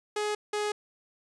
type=tone pair in turn; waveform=sawtooth; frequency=419.8 / 418.3 Hz; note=G#4 / G#4; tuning=+19 / +12 cents; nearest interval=unison; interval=7 cents; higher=first; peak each=-24 dBFS; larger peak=neither; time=0.16-0.35 / 0.53-0.72 s; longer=neither; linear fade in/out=5 ms; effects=resampled to 22050 Hz